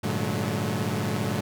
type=tone cluster; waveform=sawtooth; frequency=101 / 116.3 / 145.1 / 184.8 / 214.2 Hz; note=G#2 / A#2 / D3 / F#3 / A3; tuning=-48 / -4 / -21 / -2 / -46 cents; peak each=-28 dBFS; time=0.03-1.41 s; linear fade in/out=10 ms; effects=none